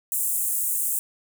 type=high-pass noise; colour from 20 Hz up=pink; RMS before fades=-25 dBFS; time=0.12-0.99 s; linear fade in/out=0 ms; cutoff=7800 Hz; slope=48 dB/octave; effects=none